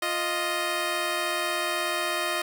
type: tone pair together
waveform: 10% pulse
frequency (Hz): 349.3 / 622.3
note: F4 / D#5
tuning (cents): 0 / 0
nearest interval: minor seventh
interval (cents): 1000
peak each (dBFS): -22 / -19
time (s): 0.02-2.42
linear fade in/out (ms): 5
effects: none